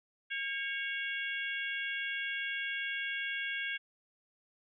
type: harmonic tone with a mistuned harmonic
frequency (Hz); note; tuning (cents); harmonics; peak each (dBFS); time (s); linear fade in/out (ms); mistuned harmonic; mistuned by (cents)
555; C#5; +2; 3 / 4 / 5 / 6; -37 / -39 / -41 / -43; 0.3-3.78; 20; 3; -50
effects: none